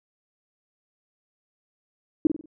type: tone with echo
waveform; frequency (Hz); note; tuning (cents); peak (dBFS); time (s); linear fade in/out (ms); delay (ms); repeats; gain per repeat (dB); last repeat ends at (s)
sine; 311.1; D#4; 0; -13; 2.25-2.27; 2; 47; 4; -8; 2.458
effects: none